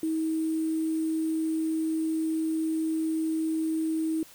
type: tone with sample-and-hold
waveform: sine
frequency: 318.9 Hz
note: D#4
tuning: 43 cents sharp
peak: -25 dBFS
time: 0.03-4.23 s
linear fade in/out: 2 ms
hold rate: 8820 Hz
effects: white hiss -52 dBFS RMS until 4.34 s